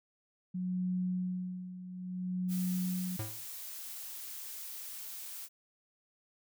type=tone with tremolo; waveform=sine; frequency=182.4 Hz; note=F#3; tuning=24 cents flat; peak=-30 dBFS; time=0.54-3.17 s; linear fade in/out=10 ms; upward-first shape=sine; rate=0.59 Hz; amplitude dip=75%
type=noise; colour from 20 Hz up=blue; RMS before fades=-44 dBFS; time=2.48-5.49 s; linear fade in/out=50 ms
type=tone with exponential decay; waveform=square; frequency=108.5 Hz; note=A2; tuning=24 cents flat; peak=-34 dBFS; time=3.19-3.47 s; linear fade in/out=5 ms; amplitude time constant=60 ms
effects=none